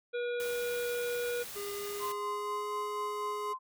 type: harmonic tone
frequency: 482.6 Hz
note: B4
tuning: 40 cents flat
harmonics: 1 / 3 / 5 / 7 / 8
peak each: -32 / -41 / -46 / -51 / -53 dBFS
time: 0.13-1.44 s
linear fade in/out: 20 ms
type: noise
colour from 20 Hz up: white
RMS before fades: -44 dBFS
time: 0.4-2.12 s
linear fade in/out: 0 ms
type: tone with pitch glide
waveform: square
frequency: 405.9 to 417.8 Hz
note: G#4 to G#4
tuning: -40 to +10 cents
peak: -38 dBFS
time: 1.55-3.54 s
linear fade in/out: 20 ms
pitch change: +50 cents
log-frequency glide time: 1.73-2.71 s
type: tone with tremolo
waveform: sine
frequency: 1038 Hz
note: C6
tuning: 14 cents flat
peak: -33 dBFS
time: 1.99-3.59 s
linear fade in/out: 50 ms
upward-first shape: sine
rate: 4.1 Hz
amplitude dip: 40%
effects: none